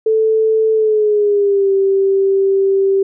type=tone with pitch glide; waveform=sine; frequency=440 to 389.7 Hz; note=A4 to G4; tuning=0 to -10 cents; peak=-10 dBFS; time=0.06-3.03 s; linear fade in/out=5 ms; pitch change=-210 cents; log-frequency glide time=0.73-1.72 s; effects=none